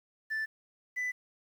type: tone pair in turn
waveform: sine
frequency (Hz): 1760 / 1994.5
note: A6 / B6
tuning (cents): 0 / +17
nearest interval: major second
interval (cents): 217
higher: second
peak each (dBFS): -28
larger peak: neither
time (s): 0.3-0.46 / 0.96-1.12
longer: neither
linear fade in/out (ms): 20
effects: tanh soft clip ceiling -30 dBFS + 10-bit